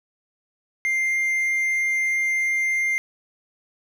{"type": "tone", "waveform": "triangle", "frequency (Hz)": 2101, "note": "C7", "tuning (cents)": 7, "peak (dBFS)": -18, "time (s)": [0.85, 2.98], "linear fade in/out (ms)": 0, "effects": []}